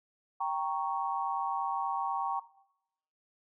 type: chord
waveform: sine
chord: G diminished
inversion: none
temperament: equal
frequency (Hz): 784 / 932.3 / 1108.7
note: G5 / Bb5 / Db6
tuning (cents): 0 / 0 / 0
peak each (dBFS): -34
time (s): 0.4-2.4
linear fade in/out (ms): 10
effects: noise-tail reverb RT60 0.8 s tail -18 dB re dry